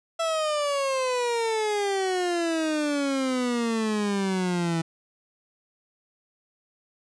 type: exponential sweep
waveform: 30% pulse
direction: down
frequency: 667 to 162.8 Hz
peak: -21 dBFS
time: 0.19-4.82 s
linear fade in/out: 10 ms
effects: resampled to 22050 Hz